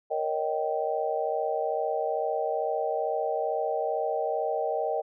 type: chord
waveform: sine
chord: Eb dominant seventh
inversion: second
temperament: just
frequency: 466.7 / 560 / 622.3 / 777.8 Hz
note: Bb4 / Db5 / Eb5 / G5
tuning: +2 / +18 / 0 / -14 cents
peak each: -31 / -34 / -30 / -31 dBFS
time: 0.1-5.02 s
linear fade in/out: 20 ms
effects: none